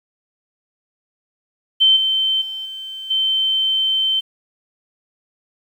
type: tone with level steps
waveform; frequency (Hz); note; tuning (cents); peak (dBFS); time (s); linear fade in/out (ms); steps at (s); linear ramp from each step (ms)
sine; 3096; G7; -22; -9 / -15 / -25 / -28 / -15; 1.8-4.21; 20; 1.96 / 2.41 / 2.65 / 3.1; 10
effects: 8-bit